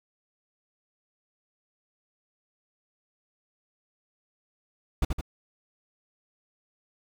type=noise with echo; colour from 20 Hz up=brown; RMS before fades=-22 dBFS; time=5.02-5.05 s; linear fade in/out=5 ms; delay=81 ms; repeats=2; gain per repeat=-4 dB; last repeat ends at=5.212 s; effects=none